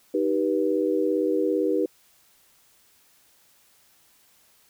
sine chord, Eb augmented, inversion none, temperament just, 311.1 / 388.9 / 486.1 Hz, Eb4 / G4 / B4, 0 / -14 / -28 cents, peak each -25 / -25 / -25 dBFS, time 0.14-1.86 s, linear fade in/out 5 ms, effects white hiss -60 dBFS RMS until 4.69 s

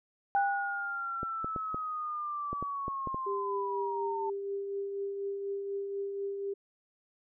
sine tone with exponential decay, 798 Hz, G5, 31 cents sharp, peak -23 dBFS, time 0.35-1.41 s, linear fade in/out 0 ms, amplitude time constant 230 ms
sine linear sweep, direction down, 1480 to 889 Hz, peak -33 dBFS, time 0.36-4.3 s, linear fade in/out 5 ms
clicks, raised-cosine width 2 ms, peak -24 dBFS, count 9, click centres 1.231 / 1.445 / 1.562 / 1.745 / 2.53 / 2.626 / 2.881 / 3.073 / 3.145 s
sine tone with tremolo, 397.6 Hz, G4, 25 cents sharp, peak -31 dBFS, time 3.26-6.54 s, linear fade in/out 10 ms, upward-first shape triangle, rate 4.1 Hz, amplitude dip 40%
effects none

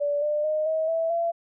sine tone with pitch steps, 579 / 597.3 / 616.3 / 635.8 / 655.9 / 676.7 Hz, D5 / D5 / D#5 / D#5 / E5 / E5, -25 / +29 / -17 / +37 / -9 / +45 cents, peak -22 dBFS, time 0-1.32 s, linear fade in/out 20 ms, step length 220 ms, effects none

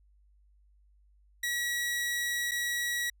sawtooth tone with dropouts, 1923 Hz, B6, 47 cents flat, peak -26 dBFS, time 1.43-3.1 s, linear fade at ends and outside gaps 5 ms, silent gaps 2.512-2.516 s, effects added 50 Hz sine -60 dBFS peak until 3.2 s

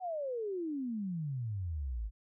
sine exponential sweep, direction down, 761 to 49.19 Hz, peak -34 dBFS, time 0-2.11 s, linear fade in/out 50 ms, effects none

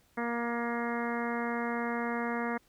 harmonic tone with a mistuned harmonic, 235.8 Hz, A#3, 20 cents sharp, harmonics 1 / 2 / 3 / 4 / 5 / 6 / 7 / 8 / 9, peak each -34 / -37 / -39 / -40 / -41 / -42 / -42 / -43 / -44 dBFS, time 0.17-2.58 s, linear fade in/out 10 ms, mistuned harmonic 7, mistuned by +21 cents, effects pink hiss -67 dBFS RMS until 2.68 s

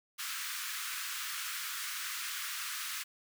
pink high-pass noise, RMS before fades -39 dBFS, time 0.18-3.04 s, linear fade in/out 20 ms, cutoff 1200 Hz, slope 48 dB/octave, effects none

